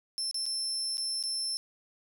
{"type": "tone with dropouts", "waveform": "35% pulse", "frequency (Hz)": 5330, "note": "E8", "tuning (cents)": 18, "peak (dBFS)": -28, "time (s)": [0.18, 1.57], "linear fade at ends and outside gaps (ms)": 0, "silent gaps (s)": [[0.312, 0.344], [0.456, 0.463], [0.971, 0.98], [1.227, 1.237]], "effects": []}